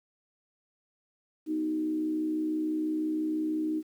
sine tone with frequency modulation, 311.1 Hz, D#4, in tune, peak -27 dBFS, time 1.46-3.83 s, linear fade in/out 50 ms, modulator 66 Hz, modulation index 0.44, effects 10-bit

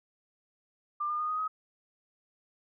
sine tone with pitch steps, 1192 / 1210 / 1228.3 / 1246.9 / 1265.8 Hz, D6 / D#6 / D#6 / D#6 / D#6, +25 / -49 / -23 / +3 / +29 cents, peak -29 dBFS, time 1-1.48 s, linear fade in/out 10 ms, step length 96 ms, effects none

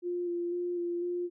sine tone with vibrato, 349.6 Hz, F4, 2 cents sharp, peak -30 dBFS, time 0.02-1.3 s, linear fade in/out 50 ms, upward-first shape square, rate 2 Hz, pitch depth 15 cents each way, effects none

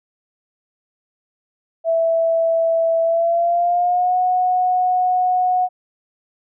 sine tone with pitch glide, 659.3 to 731.5 Hz, E5 to F#5, 0 to -20 cents, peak -14 dBFS, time 1.84-5.69 s, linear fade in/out 50 ms, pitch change +180 cents, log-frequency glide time 3.02-4.17 s, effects none

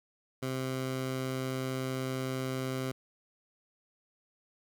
15% pulse tone, 130.81 Hz, C3, in tune, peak -26 dBFS, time 0.42-2.92 s, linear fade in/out 10 ms, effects none

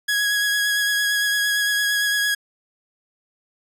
sawtooth tone with vibrato, 1664 Hz, G#6, 3 cents sharp, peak -15 dBFS, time 0.08-2.35 s, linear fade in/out 10 ms, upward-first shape triangle, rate 8.8 Hz, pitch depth 19 cents each way, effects resampled to 32000 Hz

